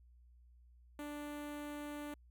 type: tone with notch filter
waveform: sawtooth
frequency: 293.7 Hz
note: D4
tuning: in tune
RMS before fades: -45 dBFS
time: 0.99-2.14 s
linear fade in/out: 2 ms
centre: 5100 Hz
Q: 1.2
effects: added 60 Hz sine -60 dBFS peak until 2.3 s